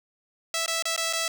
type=tone with dropouts; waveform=5% pulse; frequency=658 Hz; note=E5; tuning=3 cents flat; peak=-14 dBFS; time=0.54-1.28 s; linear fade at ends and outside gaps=2 ms; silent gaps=0.661-0.679 / 0.824-0.854 / 0.963-0.977 / 1.128-1.133 s; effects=none